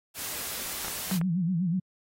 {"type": "noise", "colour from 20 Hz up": "white", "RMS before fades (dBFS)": -35, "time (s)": [0.14, 1.2], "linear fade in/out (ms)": 50}
{"type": "clicks", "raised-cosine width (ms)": 0.5, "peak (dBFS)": -21, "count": 4, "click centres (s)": [0.847, 0.882, 1.113, 1.214]}
{"type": "tone with vibrato", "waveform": "sine", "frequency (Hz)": 175.9, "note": "F3", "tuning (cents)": 13, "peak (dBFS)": -24, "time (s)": [1.11, 1.8], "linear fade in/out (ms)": 10, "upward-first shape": "sine", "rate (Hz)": 8.1, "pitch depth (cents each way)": 140}
{"effects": ["AAC 48 kbps"]}